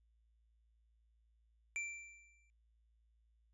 square tone with exponential decay, 2349 Hz, D7, in tune, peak -37 dBFS, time 1.76-2.5 s, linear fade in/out 0 ms, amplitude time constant 160 ms, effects added 56 Hz sine -70 dBFS peak until 3.53 s + resampled to 24000 Hz

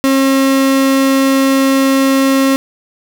35% pulse tone, 269.6 Hz, C#4, 48 cents flat, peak -7 dBFS, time 0.04-2.56 s, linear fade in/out 0 ms, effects 7-bit

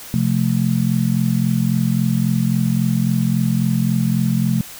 sine chord, F major, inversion second, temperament just, 130.96 / 174.61 / 218.3 Hz, C3 / F3 / A3, +2 / 0 / -13 cents, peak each -19 dBFS, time 0.14-4.61 s, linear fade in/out 0 ms, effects white hiss -36 dBFS RMS until 4.79 s

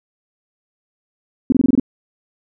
sine tone bursts, 260.3 Hz, C4, 9 cents flat, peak -9 dBFS, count 7, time 1.5-1.798 s, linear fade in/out 2 ms, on 22 ms, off 24 ms, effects none

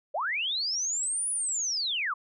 sine linear two-way sweep, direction up then down, 508 to 9980 to 1040 Hz, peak -27 dBFS, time 0.14-2.14 s, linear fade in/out 10 ms, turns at 1.3 s, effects none

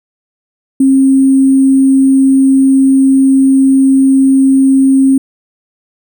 sine tone with sample-and-hold, 268.2 Hz, C4, 43 cents sharp, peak -4 dBFS, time 0.8-5.18 s, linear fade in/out 5 ms, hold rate 8820 Hz, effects none

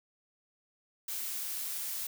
blue noise, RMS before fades -37 dBFS, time 1.08-2.07 s, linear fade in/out 5 ms, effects none

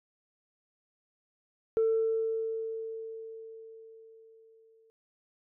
sine tone with exponential decay, 447.5 Hz, A4, 29 cents sharp, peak -21 dBFS, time 1.77-4.9 s, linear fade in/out 0 ms, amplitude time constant 680 ms, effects tanh soft clip ceiling -20 dBFS

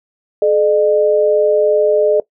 sine tone pair together, 428 / 605.3 Hz, A4 / D#5, -48 / -48 cents, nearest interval tritone, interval 600 cents, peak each -12 dBFS, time 0.42-2.2 s, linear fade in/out 2 ms, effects noise-tail reverb RT60 0.1 s tail -20 dB re dry

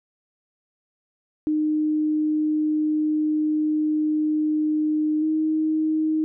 sine tone pair in turn, 306.4 / 312.7 Hz, D#4 / D#4, -27 / +9 cents, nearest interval unison, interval 36 cents, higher second, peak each -19 dBFS, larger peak neither, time 1.47-5.22 / 5.22-6.24 s, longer first, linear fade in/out 0 ms, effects none

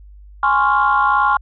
sine chord, Db major seventh, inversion second, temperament equal, 830.6 / 1046.5 / 1108.7 / 1396.9 Hz, Ab5 / C6 / Db6 / F6, 0 / 0 / 0 / 0 cents, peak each -17 dBFS, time 0.43-1.37 s, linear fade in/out 2 ms, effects tanh soft clip ceiling -4 dBFS + added 50 Hz sine -38 dBFS peak until 1.41 s

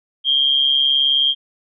sine tone with amplitude modulation, 3210 Hz, G7, 40 cents sharp, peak -10 dBFS, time 0.24-1.35 s, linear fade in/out 50 ms, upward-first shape sine, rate 139 Hz, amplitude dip 65%, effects none

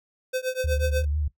square tone with tremolo, 513 Hz, C5, 34 cents flat, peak -23 dBFS, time 0.33-1.05 s, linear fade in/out 10 ms, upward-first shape triangle, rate 8.2 Hz, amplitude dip 100%
sine tone with vibrato, 74.2 Hz, D2, 18 cents sharp, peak -23 dBFS, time 0.64-1.28 s, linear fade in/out 5 ms, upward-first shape sine, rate 6 Hz, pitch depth 54 cents each way
effects noise-tail reverb RT60 0.1 s tail -17 dB re dry

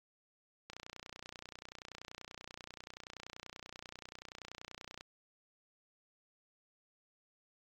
click train, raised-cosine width 0.2 ms, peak -29 dBFS, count 132, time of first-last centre 0.7-5.009 s, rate 30.4 Hz, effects AAC 64 kbps

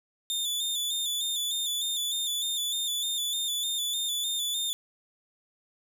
sawtooth tone with vibrato, 3549 Hz, A7, 14 cents sharp, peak -25 dBFS, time 0.3-4.73 s, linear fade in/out 0 ms, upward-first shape square, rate 3.3 Hz, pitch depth 42 cents each way, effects none

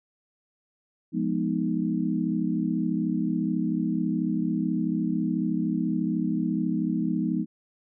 sine chord, F half-diminished seventh, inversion none, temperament equal with one note detuned, 174.61 / 208.5 / 246.9 / 311.1 Hz, F3 / Ab3 / Cb4 / Eb4, 0 / +7 / 0 / 0 cents, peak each -29 dBFS, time 1.12-7.46 s, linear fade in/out 50 ms, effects none

